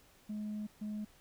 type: tone bursts at uneven times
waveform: sine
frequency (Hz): 211.3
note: G#3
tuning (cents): +30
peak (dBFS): -35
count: 2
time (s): 0.29-0.67 / 0.81-1.05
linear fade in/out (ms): 10
effects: tanh soft clip ceiling -35 dBFS + pink hiss -64 dBFS RMS until 1.2 s